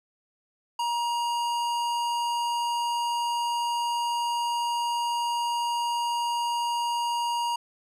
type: tone with hard clipping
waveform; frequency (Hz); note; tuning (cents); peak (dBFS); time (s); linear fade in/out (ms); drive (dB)
sine; 947; A#5; +27; -27; 0.79-7.56; 5; 16
effects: none